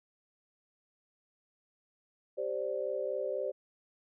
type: chord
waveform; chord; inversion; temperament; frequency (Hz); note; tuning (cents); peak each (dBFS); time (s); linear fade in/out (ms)
sine; G suspended fourth; none; equal; 392 / 523.3 / 587.3; G4 / C5 / D5; 0 / 0 / 0; -38 / -35 / -36; 2.37-3.52; 20
effects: none